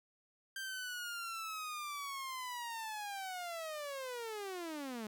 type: linear sweep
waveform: sawtooth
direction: down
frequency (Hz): 1582 to 207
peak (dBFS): -37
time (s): 0.56-5.07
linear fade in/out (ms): 2
effects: none